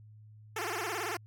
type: tone with vibrato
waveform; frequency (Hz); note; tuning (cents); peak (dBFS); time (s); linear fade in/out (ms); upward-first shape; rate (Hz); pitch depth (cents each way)
10% pulse; 392; G4; 0; -25; 0.56-1.17; 5; sine; 18; 250
effects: added 107 Hz sine -51 dBFS peak until 1.26 s